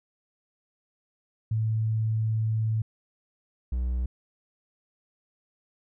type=tone pair in turn; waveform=sine / triangle; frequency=110.4 / 61.83 Hz; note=A2 / B1; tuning=+6 / +3 cents; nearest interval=minor seventh; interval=1003 cents; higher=first; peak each=-23 dBFS; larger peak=neither; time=1.51-2.82 / 3.72-4.06 s; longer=first; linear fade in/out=5 ms; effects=none